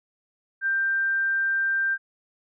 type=tone; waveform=sine; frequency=1575 Hz; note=G6; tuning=8 cents sharp; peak=-21 dBFS; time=0.61-1.98 s; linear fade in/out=50 ms; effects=none